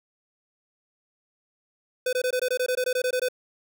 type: tone bursts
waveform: square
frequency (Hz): 504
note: B4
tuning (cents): +35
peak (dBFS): -23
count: 14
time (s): 2.06-3.286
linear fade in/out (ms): 5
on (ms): 69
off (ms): 20
effects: none